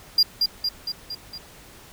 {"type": "tone with echo", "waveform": "triangle", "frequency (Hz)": 4800, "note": "D8", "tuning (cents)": 37, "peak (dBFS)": -12, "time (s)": [0.18, 0.23], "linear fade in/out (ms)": 5, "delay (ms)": 230, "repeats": 5, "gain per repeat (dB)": -4, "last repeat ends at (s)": 1.38, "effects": ["pink hiss -47 dBFS RMS until 1.92 s"]}